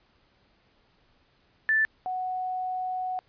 sine tone pair in turn, 1760 / 740 Hz, A6 / F#5, 0 / 0 cents, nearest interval octave + minor third, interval 1500 cents, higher first, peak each -20 / -28 dBFS, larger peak first, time 1.69-1.85 / 2.06-3.19 s, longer second, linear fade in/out 0 ms, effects pink hiss -65 dBFS RMS until 3.28 s + resampled to 11025 Hz

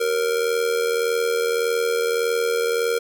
square tone with amplitude modulation, 466.2 Hz, A#4, in tune, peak -17 dBFS, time 0-2.99 s, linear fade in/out 10 ms, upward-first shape sine, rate 81.7 Hz, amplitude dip 65%, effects none

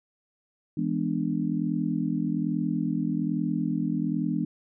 sine chord, E dominant seventh, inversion none, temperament just, 164.81 / 206 / 247.2 / 296.7 Hz, E3 / G#3 / B3 / D4, 0 / -14 / +2 / +18 cents, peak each -30 dBFS, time 0.77-4.45 s, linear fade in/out 5 ms, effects none

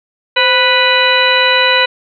harmonic tone with a mistuned harmonic, 493.9 Hz, B4, in tune, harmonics 1 / 2 / 3 / 4 / 5 / 6 / 8, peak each -16 / -16 / -16 / -16 / -16 / -16 / -16 dBFS, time 0.36-1.86 s, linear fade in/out 10 ms, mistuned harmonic 1, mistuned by +81 cents, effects none

